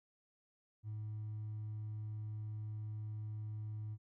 triangle tone with hard clipping, 107.1 Hz, A2, 46 cents flat, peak -40 dBFS, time 0.83-3.98 s, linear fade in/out 50 ms, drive 2 dB, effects none

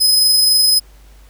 sawtooth tone with amplitude modulation, 5060 Hz, D#8, 28 cents sharp, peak -6 dBFS, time 0-0.8 s, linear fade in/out 20 ms, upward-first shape sine, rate 23.6 Hz, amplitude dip 25%, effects added 50 Hz sine -41 dBFS peak until 1.29 s + pink hiss -51 dBFS RMS until 1.29 s

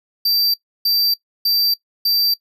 square tone bursts, 4681 Hz, D8, 7 cents flat, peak -15 dBFS, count 4, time 0.25-2.34 s, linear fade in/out 5 ms, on 290 ms, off 310 ms, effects noise-tail reverb RT60 0.1 s tail -20 dB re dry

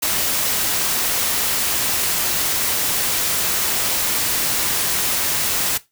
white noise, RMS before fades -20 dBFS, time 0.02-5.78 s, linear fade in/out 10 ms, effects noise-tail reverb RT60 0.2 s tail -17 dB re dry

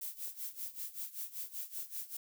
violet noise with tremolo, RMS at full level -40 dBFS, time 0.01-2.17 s, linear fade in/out 5 ms, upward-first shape sine, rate 5.2 Hz, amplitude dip 85%, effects none

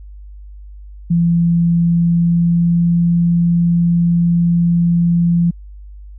sine tone with pitch glide, 170 to 171.28 Hz, F3 to F3, -46 to -33 cents, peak -10 dBFS, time 1.1-5.51 s, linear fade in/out 10 ms, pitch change +13 cents, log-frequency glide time 1.83-3.02 s, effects added 50 Hz sine -32 dBFS peak until 6.18 s

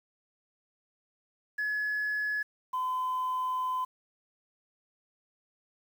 sine tone pair in turn, 1699 / 1018.4 Hz, G#6 / C6, +39 / -47 cents, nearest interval major sixth, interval 886 cents, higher first, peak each -27 dBFS, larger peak neither, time 1.58-2.43 / 2.73-3.85 s, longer second, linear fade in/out 10 ms, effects tanh soft clip ceiling -25 dBFS + 9-bit

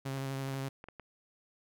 sawtooth tone with vibrato, 135.3 Hz, C#3, 42 cents flat, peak -31 dBFS, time 0.05-0.69 s, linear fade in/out 10 ms, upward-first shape sine, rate 12 Hz, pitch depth 18 cents each way
clicks, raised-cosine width 0.5 ms, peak -31 dBFS, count 6, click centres 0.177 / 0.486 / 0.54 / 0.841 / 0.886 / 0.997 s
effects none

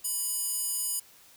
square tone with high-pass filter, 988 Hz, B5, in tune, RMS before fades -31 dBFS, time 0.04-1 s, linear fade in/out 10 ms, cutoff 9000 Hz, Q 1.7, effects white hiss -56 dBFS RMS until 1.36 s

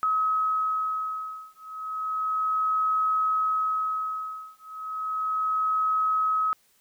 sine beating tone pair, 1277 / 1277.33 Hz, D#6 / D#6, +45 / +45 cents, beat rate 0.33 Hz, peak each -27 dBFS, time 0.03-6.53 s, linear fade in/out 0 ms, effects white hiss -64 dBFS RMS until 6.8 s

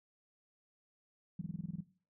sine tone bursts, 175.4 Hz, F3, 8 cents sharp, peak -35 dBFS, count 9, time 1.39-1.807 s, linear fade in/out 5 ms, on 25 ms, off 24 ms, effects noise-tail reverb RT60 0.4 s tail -17 dB re dry

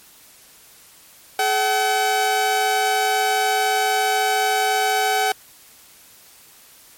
sawtooth tone pair together, 427.1 / 760 Hz, G#4 / F#5, +48 / +46 cents, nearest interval minor seventh, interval 998 cents, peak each -20 / -14 dBFS, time 1.39-5.32 s, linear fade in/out 2 ms, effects white hiss -48 dBFS RMS until 6.97 s + MP3 64 kbps

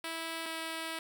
5% pulse tone pair in turn, 327.4 / 324.8 Hz, E4 / E4, -12 / -26 cents, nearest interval unison, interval 14 cents, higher first, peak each -25 dBFS, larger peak neither, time 0.04-0.46 / 0.46-0.99 s, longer second, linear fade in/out 2 ms, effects none

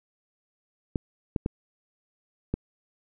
clicks, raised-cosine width 3 ms, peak -13 dBFS, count 4, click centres 0.958 / 1.362 / 1.461 / 2.54 s, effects none

